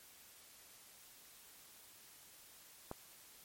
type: click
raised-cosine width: 1 ms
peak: -28 dBFS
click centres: 2.914 s
effects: white hiss -60 dBFS RMS until 3.44 s + MP3 64 kbps